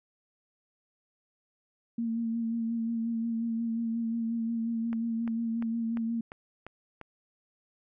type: tone with vibrato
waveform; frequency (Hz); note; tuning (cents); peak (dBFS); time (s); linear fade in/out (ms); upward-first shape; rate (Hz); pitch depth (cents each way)
sine; 229.2; A#3; -29; -28; 1.98-6.21; 5; sine; 5.6; 28
type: click train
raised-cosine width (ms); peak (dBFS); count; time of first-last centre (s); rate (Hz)
0.5; -27; 7; 4.93-7.013; 2.88
effects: none